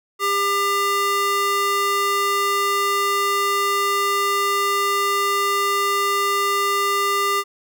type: tone with high-pass filter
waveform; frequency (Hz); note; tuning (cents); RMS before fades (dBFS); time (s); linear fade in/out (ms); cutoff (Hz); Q
square; 400; G4; +35; -20; 0.19-7.44; 50; 820; 3.9
effects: none